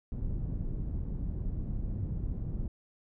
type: low-pass noise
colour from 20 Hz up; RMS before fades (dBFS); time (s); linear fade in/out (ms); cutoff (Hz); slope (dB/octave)
pink; -34; 0.12-2.68; 2; 160; 12
effects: none